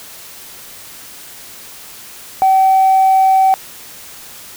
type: tone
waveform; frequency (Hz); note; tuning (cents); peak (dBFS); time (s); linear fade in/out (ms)
sine; 765; G5; -42; -6; 2.42-3.54; 0
effects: tanh soft clip ceiling -4 dBFS + white hiss -35 dBFS RMS until 4.56 s